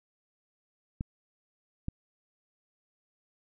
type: clicks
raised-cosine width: 5 ms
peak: -20 dBFS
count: 2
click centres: 1.009 / 1.884 s
effects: none